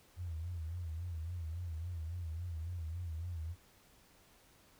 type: tone with vibrato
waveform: sine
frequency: 84 Hz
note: E2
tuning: 33 cents sharp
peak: -38 dBFS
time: 0.16-3.56 s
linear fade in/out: 50 ms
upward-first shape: sine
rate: 3.6 Hz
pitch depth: 110 cents each way
effects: pink hiss -65 dBFS RMS until 4.79 s